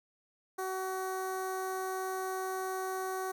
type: tone with notch filter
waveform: 15% pulse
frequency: 376.8 Hz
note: F#4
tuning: 32 cents sharp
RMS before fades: -36 dBFS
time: 0.58-3.32 s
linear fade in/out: 10 ms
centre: 3200 Hz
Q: 0.65
effects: none